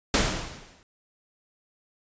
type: noise with exponential decay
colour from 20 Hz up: pink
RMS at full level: -19 dBFS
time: 0.14-0.83 s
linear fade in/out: 1 ms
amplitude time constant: 150 ms
effects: resampled to 16000 Hz